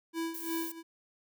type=tone with tremolo; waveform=square; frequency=329.6 Hz; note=E4; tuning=in tune; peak=-32 dBFS; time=0.13-0.83 s; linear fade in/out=50 ms; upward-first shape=sine; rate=2.9 Hz; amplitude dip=85%
type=noise; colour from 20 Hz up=violet; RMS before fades=-41 dBFS; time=0.34-0.72 s; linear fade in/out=5 ms
effects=none